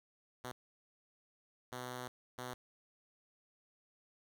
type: tone bursts at uneven times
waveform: 5% pulse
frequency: 125.2 Hz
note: B2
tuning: 24 cents sharp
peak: -31 dBFS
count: 3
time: 0.44-0.52 / 1.72-2.08 / 2.38-2.54 s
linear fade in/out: 5 ms
effects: none